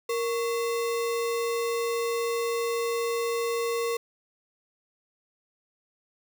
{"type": "tone with sample-and-hold", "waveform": "sine", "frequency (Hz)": 466.2, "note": "A#4", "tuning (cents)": 0, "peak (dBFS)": -25, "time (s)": [0.09, 3.97], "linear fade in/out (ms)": 5, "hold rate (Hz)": 1575, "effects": []}